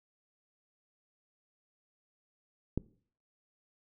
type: click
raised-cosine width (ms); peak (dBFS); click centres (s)
3; -17; 2.776
effects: noise-tail reverb RT60 0.5 s tail -21 dB re dry